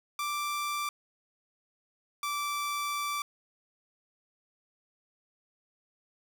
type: tone pair in turn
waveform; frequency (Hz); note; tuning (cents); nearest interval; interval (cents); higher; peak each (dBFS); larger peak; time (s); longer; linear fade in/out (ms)
sawtooth; 1174.7 / 1165.2; D6 / D6; 0 / -14; unison; 14; first; -27; neither; 0.19-0.89 / 2.23-3.22; second; 2
effects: none